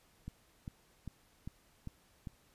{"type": "click train", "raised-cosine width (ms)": 5, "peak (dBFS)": -30, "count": 6, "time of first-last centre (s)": [0.28, 2.272], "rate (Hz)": 2.51, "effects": ["pink hiss -68 dBFS RMS until 2.54 s", "resampled to 32000 Hz"]}